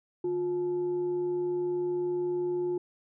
sine tone with frequency modulation, 356.2 Hz, F4, 34 cents sharp, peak -27 dBFS, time 0.24-2.78 s, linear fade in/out 5 ms, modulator 507 Hz, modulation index 0.23, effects none

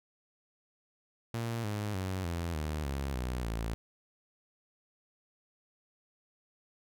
sawtooth tone with pitch steps, 115.9 / 104.45 / 94.14 / 84.84 / 76.47 / 68.91 / 62.11 / 55.98 Hz, A#2 / G#2 / F#2 / F2 / D#2 / C#2 / B1 / A1, -10 / +10 / +30 / -50 / -29 / -10 / +10 / +31 cents, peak -29 dBFS, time 1.34-3.74 s, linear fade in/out 0 ms, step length 300 ms, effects none

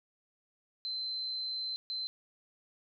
sine tone bursts at uneven times, 4081 Hz, C8, 44 cents flat, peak -34 dBFS, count 2, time 0.85-1.76 / 1.9-2.07 s, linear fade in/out 0 ms, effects none

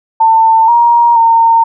sine tone with pitch steps, 896 / 943 / 915 Hz, A5 / A#5 / A#5, +31 / +20 / -32 cents, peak -4 dBFS, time 0.2-1.64 s, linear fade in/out 10 ms, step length 480 ms, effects none

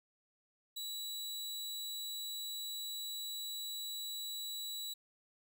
sawtooth tone, 3920 Hz, B7, 14 cents flat, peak -37 dBFS, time 0.76-4.94 s, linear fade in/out 10 ms, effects none

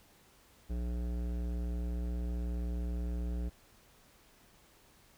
sine tone with hard clipping, 59.6 Hz, A#1, 39 cents sharp, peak -35 dBFS, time 0.69-3.5 s, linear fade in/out 20 ms, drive 15 dB, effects pink hiss -63 dBFS RMS until 5.17 s

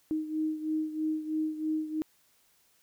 sine beating tone pair, 311.1 / 314.2 Hz, D#4 / D#4, 0 / +17 cents, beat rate 3.1 Hz, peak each -30 / -35 dBFS, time 0.11-2.02 s, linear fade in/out 0 ms, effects white hiss -67 dBFS RMS until 2.82 s

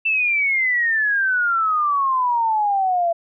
sine exponential sweep, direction down, 2678 to 668 Hz, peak -16 dBFS, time 0.05-3.13 s, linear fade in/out 10 ms, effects none

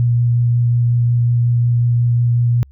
sine tone with vibrato, 119.8 Hz, A#2, 48 cents sharp, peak -11 dBFS, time 0-2.63 s, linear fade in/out 0 ms, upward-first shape sine, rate 5.5 Hz, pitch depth 9 cents each way, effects added 68 Hz sine -41 dBFS peak until 2.71 s

